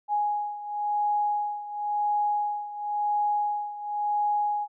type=beating tone pair; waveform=sine; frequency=830.6 / 831.55 Hz; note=G#5 / G#5; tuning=0 / +2 cents; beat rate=0.95 Hz; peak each=-26 / -30 dBFS; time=0.08-4.68 s; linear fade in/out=50 ms; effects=none